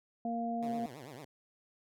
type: harmonic tone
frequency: 232.9 Hz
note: A#3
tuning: 1 cent flat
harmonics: 1 / 2 / 3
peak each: -35 / -46 / -36 dBFS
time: 0.25-0.86 s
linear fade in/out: 2 ms
type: tone with vibrato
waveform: 10% pulse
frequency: 136.5 Hz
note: C#3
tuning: 26 cents flat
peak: -38 dBFS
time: 0.62-1.25 s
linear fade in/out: 5 ms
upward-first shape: triangle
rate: 9 Hz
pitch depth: 300 cents each way
effects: none